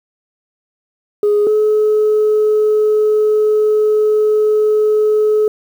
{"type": "tone pair in turn", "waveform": "sine", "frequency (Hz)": [415.3, 427], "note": ["G#4", "G#4"], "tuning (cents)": [0, 48], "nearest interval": "unison", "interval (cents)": 48, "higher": "second", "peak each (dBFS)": -8, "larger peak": "neither", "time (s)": [[1.23, 1.47], [1.47, 5.48]], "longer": "second", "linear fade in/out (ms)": 2, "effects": ["tanh soft clip ceiling -7 dBFS", "7-bit"]}